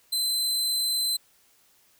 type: tone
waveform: sawtooth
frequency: 4062 Hz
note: B7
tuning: 48 cents sharp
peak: -21 dBFS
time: 0.12-1.17 s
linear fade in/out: 10 ms
effects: white hiss -62 dBFS RMS until 1.99 s

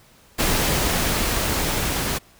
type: noise with level ramp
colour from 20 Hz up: pink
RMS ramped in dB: -20 to -24 dBFS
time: 0.38-2.19 s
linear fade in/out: 20 ms
effects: pink hiss -53 dBFS RMS until 2.39 s

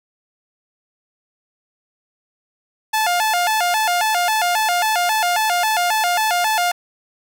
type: tone with vibrato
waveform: sawtooth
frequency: 784 Hz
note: G5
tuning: in tune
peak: -12 dBFS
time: 2.93-6.72 s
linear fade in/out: 10 ms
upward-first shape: square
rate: 3.7 Hz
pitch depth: 180 cents each way
effects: none

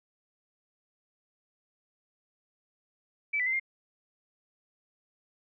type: tone with pitch steps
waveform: sine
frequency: 2309 / 1986 / 2069 / 2116 Hz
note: D7 / B6 / C7 / C7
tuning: -30 / +9 / -20 / +19 cents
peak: -26 dBFS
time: 3.33-3.598 s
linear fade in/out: 10 ms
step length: 67 ms
effects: none

